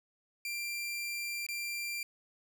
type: tone with dropouts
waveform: sawtooth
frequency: 2370 Hz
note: D7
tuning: 15 cents sharp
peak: -32 dBFS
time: 0.45-2.03 s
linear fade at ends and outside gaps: 2 ms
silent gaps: 1.466-1.487 s
effects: none